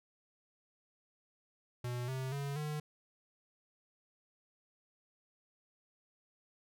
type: tone with pitch steps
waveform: square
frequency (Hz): 122.5 / 131.29 / 140.72 / 150.82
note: B2 / C3 / C#3 / D3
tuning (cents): -14 / +6 / +26 / +46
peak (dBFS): -37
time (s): 1.84-2.8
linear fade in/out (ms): 5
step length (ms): 240
effects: none